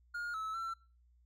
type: tone with pitch steps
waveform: triangle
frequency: 1423 / 1300 / 1346 Hz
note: F6 / E6 / E6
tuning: +32 / -24 / +36 cents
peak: -35 dBFS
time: 0.14-0.74 s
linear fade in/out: 10 ms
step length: 200 ms
effects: noise-tail reverb RT60 0.4 s tail -25 dB re dry + added 60 Hz sine -64 dBFS peak until 1.25 s